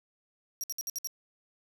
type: tone bursts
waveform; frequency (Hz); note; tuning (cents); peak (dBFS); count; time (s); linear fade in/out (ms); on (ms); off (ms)
sawtooth; 5670; F8; +25; -30; 6; 0.61-1.072; 0; 27; 60
effects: 11-bit